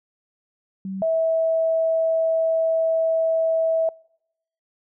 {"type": "tone pair in turn", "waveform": "sine", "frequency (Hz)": [191.7, 650.4], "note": ["G3", "E5"], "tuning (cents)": [-38, -23], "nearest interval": "octave + major sixth", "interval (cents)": 2115, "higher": "second", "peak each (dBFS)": [-27, -18], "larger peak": "second", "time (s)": [[0.85, 1.02], [1.02, 3.89]], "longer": "second", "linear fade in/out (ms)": 2, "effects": ["noise-tail reverb RT60 0.8 s tail -26 dB re dry"]}